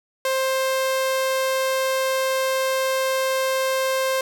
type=tone; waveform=sawtooth; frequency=527 Hz; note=C5; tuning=12 cents sharp; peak=-16 dBFS; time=0.25-4.21 s; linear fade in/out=2 ms; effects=none